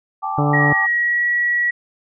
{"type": "chord", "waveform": "sine", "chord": "G suspended second", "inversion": "none", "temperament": "equal with one note detuned", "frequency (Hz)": [784, 868.4, 1174.7], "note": ["G5", "A5", "D6"], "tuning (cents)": [0, -23, 0], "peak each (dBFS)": -25, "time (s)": [0.22, 0.87], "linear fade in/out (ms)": 20}
{"type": "harmonic tone", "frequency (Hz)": 145.8, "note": "D3", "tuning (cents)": -12, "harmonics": [1, 2, 3, 4, 5, 6, 7, 8, 9], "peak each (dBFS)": [-17, -21, -26, -26, -29, -35, -35, -32, -36], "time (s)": [0.38, 0.73], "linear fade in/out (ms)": 2}
{"type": "tone with pitch glide", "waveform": "sine", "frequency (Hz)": [1901, 1926.4], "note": ["A#6", "B6"], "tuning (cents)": [33, -44], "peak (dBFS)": -15, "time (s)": [0.53, 1.71], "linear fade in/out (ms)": 10, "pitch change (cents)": 23, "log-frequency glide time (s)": [0.85, 1.27]}
{"effects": []}